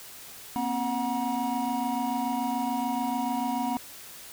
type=tone cluster; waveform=triangle; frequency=238.6 / 265.5 / 733 / 956 Hz; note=A#3 / C4 / F#5 / A#5; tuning=+41 / +25 / -16 / +43 cents; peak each=-30 dBFS; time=0.56-3.77 s; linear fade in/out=0 ms; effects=white hiss -45 dBFS RMS until 4.32 s